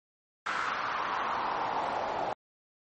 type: noise with band-pass filter sweep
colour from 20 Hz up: pink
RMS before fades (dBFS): -32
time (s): 0.46-2.33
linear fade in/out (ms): 2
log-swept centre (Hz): 1400 to 720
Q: 3
effects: MP3 32 kbps